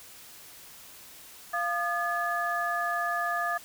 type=tone cluster; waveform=sine; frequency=694 / 1217 / 1709 Hz; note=F5 / D#6 / G#6; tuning=-11 / -39 / +49 cents; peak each=-31 dBFS; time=1.53-3.58 s; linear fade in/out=10 ms; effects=white hiss -49 dBFS RMS until 3.64 s